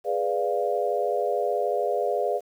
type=chord; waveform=sine; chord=G# diminished seventh; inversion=none; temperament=equal; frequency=415.3 / 493.9 / 587.3 / 698.5 Hz; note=G#4 / B4 / D5 / F5; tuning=0 / 0 / 0 / 0 cents; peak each=-28 dBFS; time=0.04-2.41 s; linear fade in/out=50 ms; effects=9-bit